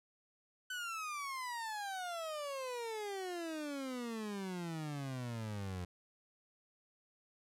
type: exponential sweep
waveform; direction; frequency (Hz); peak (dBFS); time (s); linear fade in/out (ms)
30% pulse; down; 1517 to 87.7; -37; 0.7-5.85; 5
effects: low-pass 12000 Hz 12 dB/octave

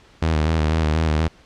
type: tone with vibrato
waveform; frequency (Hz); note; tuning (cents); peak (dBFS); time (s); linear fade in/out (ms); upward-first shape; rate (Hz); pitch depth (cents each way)
sawtooth; 78.7; D#2; +20; -13; 0.22-1.28; 5; square; 4.1; 42
effects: pink hiss -51 dBFS RMS until 1.45 s + low-pass 5000 Hz 12 dB/octave

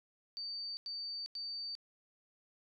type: tone bursts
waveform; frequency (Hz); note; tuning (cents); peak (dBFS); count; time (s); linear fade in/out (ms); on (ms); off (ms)
sine; 4600; D8; -37; -39; 3; 0.37-1.752; 0; 400; 91
effects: none

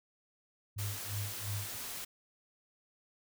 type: tone with tremolo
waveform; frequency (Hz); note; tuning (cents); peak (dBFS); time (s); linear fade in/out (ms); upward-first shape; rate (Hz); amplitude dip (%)
sine; 101.9; G#2; -32; -34; 0.76-1.77; 10; sine; 2.9; 100
type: noise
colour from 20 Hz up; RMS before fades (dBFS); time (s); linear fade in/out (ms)
white; -42; 0.78-2.05; 10
effects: none

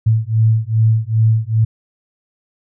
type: beating tone pair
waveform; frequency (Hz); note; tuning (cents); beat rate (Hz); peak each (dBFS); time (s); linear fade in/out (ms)
sine; 110 / 112.5; A2 / A2; 0 / +39; 2.5; -14; 0.06-1.65; 10
effects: none

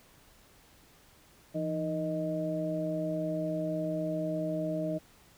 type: harmonic tone with a mistuned harmonic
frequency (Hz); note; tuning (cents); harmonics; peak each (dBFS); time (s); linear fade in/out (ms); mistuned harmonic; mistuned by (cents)
155.7; D#3; +2; 1 / 2 / 3 / 4; -35 / -35 / -45 / -33; 1.54-4.99; 20; 1; +130
effects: pink hiss -60 dBFS RMS until 5.37 s

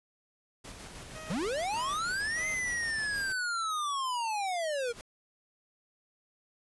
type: noise with tremolo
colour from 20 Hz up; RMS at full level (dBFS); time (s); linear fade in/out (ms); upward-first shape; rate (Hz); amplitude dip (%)
pink; -45; 0.64-3.33; 10; square; 6.4; 25
type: tone bursts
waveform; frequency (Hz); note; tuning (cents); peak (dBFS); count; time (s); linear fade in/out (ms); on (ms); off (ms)
15% pulse; 630; D#5; +21; -37; 3; 1.15-2.55; 10; 180; 430
type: linear two-way sweep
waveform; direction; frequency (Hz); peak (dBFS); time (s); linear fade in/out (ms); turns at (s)
square; up then down; 132.7 to 2093 to 457.8; -31; 1.29-4.93; 20; 2.48
type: noise with exponential growth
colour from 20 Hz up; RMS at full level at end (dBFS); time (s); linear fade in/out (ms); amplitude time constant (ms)
pink; -42; 4.77-5.01; 0; 51
effects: resampled to 24000 Hz

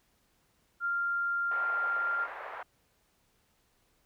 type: tone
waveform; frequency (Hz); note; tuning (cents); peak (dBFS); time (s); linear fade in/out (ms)
sine; 1393; F6; -5; -28; 0.8-2.28; 50
type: band-pass noise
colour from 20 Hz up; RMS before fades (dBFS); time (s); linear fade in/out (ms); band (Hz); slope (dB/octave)
white; -42; 1.51-2.63; 5; 530 to 1600; 24
effects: pink hiss -71 dBFS RMS until 4.05 s

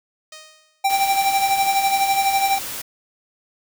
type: tone with exponential decay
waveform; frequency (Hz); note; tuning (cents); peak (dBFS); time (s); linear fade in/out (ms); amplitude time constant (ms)
5% pulse; 622.3; D#5; 0; -24; 0.32-0.97; 5; 140
type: tone with tremolo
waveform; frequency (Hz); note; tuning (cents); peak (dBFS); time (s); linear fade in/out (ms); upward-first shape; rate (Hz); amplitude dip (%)
square; 784; G5; 0; -15; 0.84-2.59; 10; sine; 12; 55
type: noise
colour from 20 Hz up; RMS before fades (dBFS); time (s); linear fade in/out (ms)
white; -30; 0.89-2.82; 10
effects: none

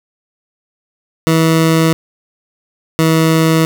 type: tone pair in turn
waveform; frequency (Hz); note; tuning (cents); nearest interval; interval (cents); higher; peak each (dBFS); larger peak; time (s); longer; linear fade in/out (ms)
20% pulse; 162 / 161.15; E3 / E3; -30 / -39; unison; 9; first; -4; neither; 1.27-1.93 / 2.99-3.65; neither; 0
effects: none

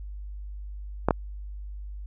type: clicks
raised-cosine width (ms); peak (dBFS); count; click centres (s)
1; -6; 2; 1.086 / 1.108
effects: added 50 Hz sine -35 dBFS peak until 2.06 s

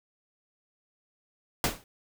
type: noise with exponential decay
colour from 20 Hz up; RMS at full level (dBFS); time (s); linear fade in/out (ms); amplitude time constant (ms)
pink; -22; 1.64-1.84; 1; 42
effects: none

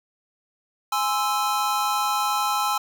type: chord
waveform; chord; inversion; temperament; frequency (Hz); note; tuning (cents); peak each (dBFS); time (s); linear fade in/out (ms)
square; Ab augmented; none; equal with one note detuned; 830.6 / 1038.1 / 1318.5; Ab5 / C6 / E6; 0 / -14 / 0; -26 / -28 / -26; 0.92-2.78; 5
effects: none

